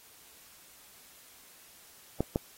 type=clicks; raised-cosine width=2 ms; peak=-13 dBFS; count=2; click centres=2.206 / 2.359 s; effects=white hiss -56 dBFS RMS until 2.57 s + AAC 48 kbps